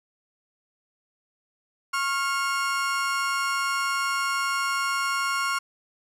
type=tone pair together; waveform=35% pulse; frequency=1091.2 / 1396.9 Hz; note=C#6 / F6; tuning=-28 / 0 cents; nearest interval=major third; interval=428 cents; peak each=-25 dBFS; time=1.93-5.59 s; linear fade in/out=10 ms; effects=low-pass 11000 Hz 12 dB/octave + 10-bit